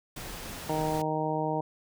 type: noise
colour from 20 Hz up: pink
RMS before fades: -40 dBFS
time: 0.16-1.02 s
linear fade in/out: 5 ms
type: harmonic tone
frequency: 155.56 Hz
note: D#3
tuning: in tune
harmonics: 1 / 2 / 3 / 4 / 5 / 6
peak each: -34 / -34 / -34 / -34 / -34 / -34 dBFS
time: 0.69-1.61 s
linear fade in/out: 5 ms
effects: none